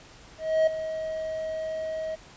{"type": "tone with ADSR envelope", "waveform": "triangle", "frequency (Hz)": 635, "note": "D#5", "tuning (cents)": 35, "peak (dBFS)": -15, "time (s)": [0.38, 2.16], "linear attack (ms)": 290, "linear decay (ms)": 7, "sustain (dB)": -12, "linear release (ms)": 19, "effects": ["pink hiss -50 dBFS RMS until 2.36 s", "resampled to 16000 Hz"]}